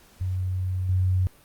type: tone with level steps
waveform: sine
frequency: 92.5 Hz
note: F#2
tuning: in tune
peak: -24 / -19 dBFS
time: 0.21-1.27 s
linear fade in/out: 0 ms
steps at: 0.89 s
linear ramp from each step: 2 ms
effects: pink hiss -55 dBFS RMS until 1.44 s + Opus 48 kbps